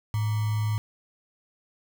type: tone with sample-and-hold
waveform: sine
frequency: 107.3 Hz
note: A2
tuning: 43 cents flat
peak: -23 dBFS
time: 0.14-0.78 s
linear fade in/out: 0 ms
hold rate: 1050 Hz
effects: none